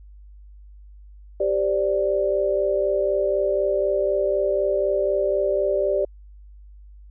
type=chord; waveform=sine; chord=G suspended fourth; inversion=none; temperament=equal; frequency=392 / 523.3 / 587.3 Hz; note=G4 / C5 / D5; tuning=0 / 0 / 0 cents; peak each=-23 / -27 / -21 dBFS; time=1.4-6.05 s; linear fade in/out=5 ms; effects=added 50 Hz sine -42 dBFS peak until 7.1 s